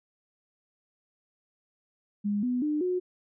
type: tone with pitch steps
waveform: sine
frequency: 205.1 / 248.2 / 300.3 / 363.3 Hz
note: G#3 / B3 / D4 / F#4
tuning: -21 / +9 / +39 / -32 cents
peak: -25 dBFS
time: 2.24-3 s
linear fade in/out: 20 ms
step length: 190 ms
effects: none